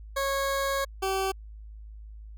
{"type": "tone pair in turn", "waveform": "20% pulse", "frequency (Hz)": [549, 384.5], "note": ["C#5", "G4"], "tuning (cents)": [-17, -33], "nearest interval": "tritone", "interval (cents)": 616, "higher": "first", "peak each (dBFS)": -21, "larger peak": "neither", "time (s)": [[0.16, 0.85], [1.02, 1.32]], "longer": "first", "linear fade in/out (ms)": 10, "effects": ["added 53 Hz sine -41 dBFS peak until 2.37 s"]}